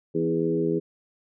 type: harmonic tone with a mistuned harmonic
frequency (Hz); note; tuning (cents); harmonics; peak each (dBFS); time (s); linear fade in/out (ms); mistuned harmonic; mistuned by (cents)
82.41; E2; 0; 2 / 3 / 4 / 5 / 6; -29 / -31 / -27 / -25 / -34; 0.14-0.8; 20; 4; -19
effects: none